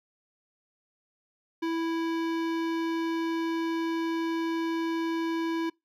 sine tone with hard clipping, 329.6 Hz, E4, in tune, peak -29 dBFS, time 1.62-5.7 s, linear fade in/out 10 ms, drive 18 dB, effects noise-tail reverb RT60 0.2 s tail -25 dB re dry

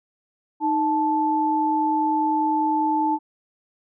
sine tone pair together, 310.1 / 875 Hz, D#4 / A5, -6 / -10 cents, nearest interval octave + tritone, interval 1796 cents, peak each -23 / -20 dBFS, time 0.6-3.19 s, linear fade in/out 50 ms, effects none

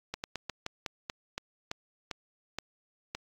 slowing click train, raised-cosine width 0.2 ms, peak -17 dBFS, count 12, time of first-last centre 0.14-3.15 s, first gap 99 ms, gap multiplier 1.19, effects AAC 48 kbps

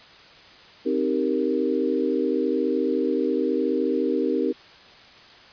sine chord, C minor seventh, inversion none, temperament equal, 261.6 / 311.1 / 392 / 466.2 Hz, C4 / Eb4 / G4 / Bb4, 0 / 0 / 0 / 0 cents, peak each -26 dBFS, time 0.85-4.53 s, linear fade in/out 20 ms, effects white hiss -48 dBFS RMS until 5.52 s + resampled to 11025 Hz

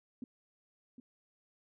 sine tone with echo, 249.7 Hz, B3, 19 cents sharp, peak -39 dBFS, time 0.22-0.24 s, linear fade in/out 2 ms, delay 760 ms, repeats 1, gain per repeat -9 dB, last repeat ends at 1 s, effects none

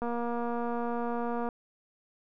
click train, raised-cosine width 1 ms, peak -21 dBFS, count 349, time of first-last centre 0.02-1.488 s, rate 237 Hz, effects none

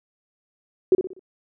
sine tone with echo, 372.7 Hz, F#4, 13 cents sharp, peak -11 dBFS, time 0.92-0.95 s, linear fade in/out 2 ms, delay 61 ms, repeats 4, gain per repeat -8 dB, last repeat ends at 1.194 s, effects none

